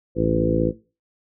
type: harmonic tone with a mistuned harmonic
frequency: 55.6 Hz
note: A1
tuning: 19 cents sharp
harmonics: 1 / 2 / 3 / 4 / 5 / 6 / 7 / 8 / 9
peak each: -29 / -27 / -26 / -28 / -26 / -23 / -29 / -29 / -23 dBFS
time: 0.15-0.73 s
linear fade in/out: 50 ms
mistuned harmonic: 2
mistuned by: -27 cents
effects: noise-tail reverb RT60 0.3 s tail -17 dB re dry